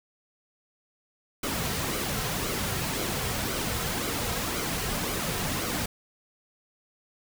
pink noise with flanger, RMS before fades -30 dBFS, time 1.43-5.86 s, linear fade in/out 5 ms, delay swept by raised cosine 1.1 to 3.5 ms, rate 1.9 Hz, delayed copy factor -0.5, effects none

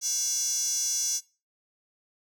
square tone with high-pass filter, 311.1 Hz, D#4, in tune, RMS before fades -28 dBFS, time 0.01-1.21 s, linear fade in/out 50 ms, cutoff 6000 Hz, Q 8.4, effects noise-tail reverb RT60 0.3 s tail -19 dB re dry

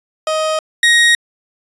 30% pulse tone pair in turn, 627 / 1878.9 Hz, D#5 / A#6, +13 / +13 cents, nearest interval octave + perfect fifth, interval 1900 cents, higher second, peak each -12 / -5 dBFS, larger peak second, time 0.27-0.59 / 0.83-1.15 s, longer neither, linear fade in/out 2 ms, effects resampled to 22050 Hz

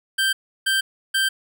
25% pulse tone bursts, 1568 Hz, G6, in tune, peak -14 dBFS, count 3, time 0.18-1.29 s, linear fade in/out 10 ms, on 150 ms, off 330 ms, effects none

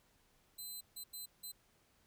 10% pulse tone bursts at uneven times, 4050 Hz, B7, 43 cents sharp, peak -38 dBFS, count 4, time 0.58-0.81 / 0.96-1.04 / 1.13-1.26 / 1.43-1.52 s, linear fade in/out 10 ms, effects pink hiss -72 dBFS RMS until 2.06 s

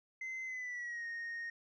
sine tone with pitch glide, 2061 to 1857.5 Hz, C7 to A#6, -27 to -7 cents, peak -37 dBFS, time 0.21-1.5 s, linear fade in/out 5 ms, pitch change -180 cents, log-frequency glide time 0.45-1.06 s, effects tanh soft clip ceiling -38 dBFS

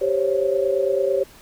sine tone cluster, 389.9 / 529 / 558 Hz, G4 / C5 / C#5, -9 / +19 / +11 cents, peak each -22 dBFS, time 0.01-1.24 s, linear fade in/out 10 ms, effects pink hiss -48 dBFS RMS until 1.41 s

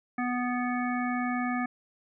harmonic tone, 246.9 Hz, B3, in tune, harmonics 1 / 3 / 5 / 7 / 9, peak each -29 / -34 / -36 / -37 / -39 dBFS, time 0.18-1.66 s, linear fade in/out 5 ms, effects none

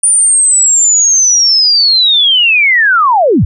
sine linear sweep, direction down, 9397 to 55.9 Hz, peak -5 dBFS, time 0.03-3.45 s, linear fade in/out 5 ms, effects none

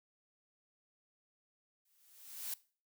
blue noise with exponential growth, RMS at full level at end -38 dBFS, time 1.85-2.54 s, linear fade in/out 5 ms, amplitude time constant 150 ms, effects noise-tail reverb RT60 0.4 s tail -20 dB re dry

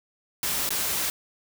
white noise with dropouts, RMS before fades -27 dBFS, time 0.43-1.1 s, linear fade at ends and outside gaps 1 ms, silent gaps 0.691-0.705 s, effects none

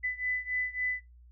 sine beating tone pair, 1999 / 2002.6 Hz, B6 / B6, +20 / +24 cents, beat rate 3.6 Hz, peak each -32 / -34 dBFS, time 0.03-1.01 s, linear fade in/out 20 ms, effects noise-tail reverb RT60 0.2 s tail -25 dB re dry + added 60 Hz sine -52 dBFS peak until 1.31 s

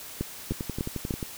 two click trains, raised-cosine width 3 ms, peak -15 / -18 dBFS, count 4 / 9, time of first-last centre 0.21-1.108 / 0.52-1.228 s, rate 3.34 / 11.3 Hz, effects white hiss -42 dBFS RMS until 1.37 s

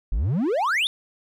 triangle exponential sweep, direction up, 41.2 to 3711 Hz, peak -18 dBFS, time 0.12-0.87 s, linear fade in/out 0 ms, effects none

